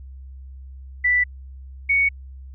sine tone pair in turn, 1975.5 / 2228 Hz, B6 / C#7, 0 / +8 cents, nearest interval major second, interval 208 cents, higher second, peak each -15 dBFS, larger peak neither, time 1.04-1.24 / 1.89-2.09 s, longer neither, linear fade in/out 10 ms, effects added 66 Hz sine -36 dBFS peak until 2.54 s

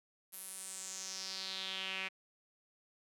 sawtooth tone with band-pass filter sweep, 190 Hz, F#3, 46 cents sharp, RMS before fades -43 dBFS, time 0.32-2.09 s, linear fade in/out 20 ms, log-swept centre 12000 to 2400 Hz, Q 3.9, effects none

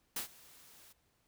white noise with ADSR envelope, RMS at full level -36 dBFS, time 0.16-0.93 s, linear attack 5 ms, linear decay 110 ms, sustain -23 dB, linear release 13 ms, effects pink hiss -75 dBFS RMS until 1.27 s

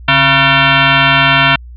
sine tone with frequency modulation, 680 Hz, F5, 46 cents flat, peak -6 dBFS, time 0.08-1.56 s, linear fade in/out 5 ms, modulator 411 Hz, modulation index 6.4, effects added 60 Hz sine -29 dBFS peak until 1.76 s

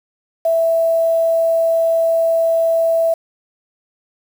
sine tone with quantisation, 659.3 Hz, E5, in tune, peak -12 dBFS, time 0.45-3.14 s, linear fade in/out 5 ms, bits 6, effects none

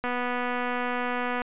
click train, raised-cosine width 0.5 ms, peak -15 dBFS, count 340, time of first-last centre 0.04-1.418 s, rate 246 Hz, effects resampled to 8000 Hz

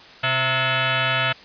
sine tone with frequency modulation, 659.3 Hz, E5, in tune, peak -18 dBFS, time 0.23-1.33 s, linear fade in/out 10 ms, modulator 394 Hz, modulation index 6.8, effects white hiss -44 dBFS RMS until 1.44 s + resampled to 11025 Hz

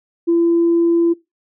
sine tone, 338.2 Hz, E4, 44 cents sharp, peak -10 dBFS, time 0.27-1.14 s, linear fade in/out 20 ms, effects noise-tail reverb RT60 0.2 s tail -20 dB re dry + tanh soft clip ceiling -7 dBFS

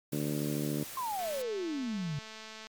white noise, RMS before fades -44 dBFS, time 0.12-1.42 s, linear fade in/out 5 ms
harmonic tone, 73.7 Hz, D2, 7 cents sharp, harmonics 2 / 3 / 4 / 5 / 6 / 7 / 8, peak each -35 / -37 / -35 / -41 / -43 / -46 / -46 dBFS, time 0.12-0.84 s, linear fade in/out 10 ms
sine exponential sweep, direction down, 1078 to 138.59 Hz, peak -32 dBFS, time 0.97-2.19 s, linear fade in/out 2 ms
click train, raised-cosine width 0.2 ms, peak -29 dBFS, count 325, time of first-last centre 1.19-2.669 s, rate 219 Hz
effects MP3 96 kbps

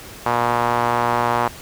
sawtooth tone with band-pass filter, 119.7 Hz, A#2, 46 cents sharp, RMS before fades -19 dBFS, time 0.26-1.48 s, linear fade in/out 5 ms, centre 970 Hz, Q 2.3, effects pink hiss -38 dBFS RMS until 1.61 s

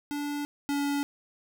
square tone pair in turn, 290.2 / 284.7 Hz, D4 / C#4, -21 / +46 cents, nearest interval unison, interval 33 cents, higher first, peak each -31 / -27 dBFS, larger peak second, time 0.11-0.45 / 0.69-1.03 s, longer neither, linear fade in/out 0 ms, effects none

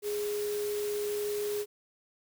sine tone in noise, 415.3 Hz, G#4, in tune, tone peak -30 dBFS, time 0.02-1.66 s, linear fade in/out 50 ms, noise white, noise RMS -42 dBFS, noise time 0.02-1.66 s, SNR +9 dB, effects none

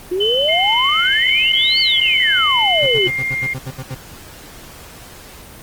sine exponential two-way sweep, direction up then down, 349.2 to 4600 to 349.2 Hz, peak -16 dBFS, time 0.11-3.08 s, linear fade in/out 10 ms, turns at 1.8 s
sine tone with pitch glide, 3033 to 3007 Hz, F#7 to F#7, +42 to +27 cents, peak -15 dBFS, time 0.2-3.08 s, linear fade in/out 10 ms, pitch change -15 cents, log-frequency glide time 1.93-2.96 s
sine tone, 2116 Hz, C7, 19 cents sharp, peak -18 dBFS, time 0.48-3.54 s, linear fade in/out 10 ms
40% pulse tone bursts, 130.4 Hz, C3, 5 cents flat, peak -23 dBFS, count 10, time 2.82-3.95 s, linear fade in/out 10 ms, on 50 ms, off 70 ms
effects pink hiss -38 dBFS RMS until 5.62 s + Opus 24 kbps

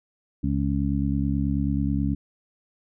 harmonic tone, 69.3 Hz, C#2, in tune, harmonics 1 / 2 / 3 / 4, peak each -27 / -27 / -27 / -27 dBFS, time 0.43-2.15 s, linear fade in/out 10 ms, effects none

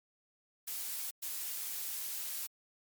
blue noise bursts at uneven times, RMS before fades -39 dBFS, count 2, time 0.67-1.11 / 1.22-2.47 s, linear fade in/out 10 ms, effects MP3 96 kbps

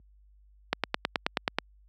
click train, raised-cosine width 0.3 ms, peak -8 dBFS, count 9, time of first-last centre 0.73-1.586 s, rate 9.35 Hz, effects added 50 Hz sine -37 dBFS peak until 1.88 s + high-pass 150 Hz 12 dB/octave

